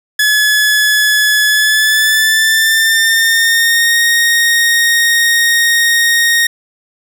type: tone with pitch glide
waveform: sawtooth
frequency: 1707 to 1861.5 Hz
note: G#6 to A#6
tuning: +47 to -3 cents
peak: -5 dBFS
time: 0.19-6.47 s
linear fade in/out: 5 ms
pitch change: +150 cents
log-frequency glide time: 1.47-3.98 s
effects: none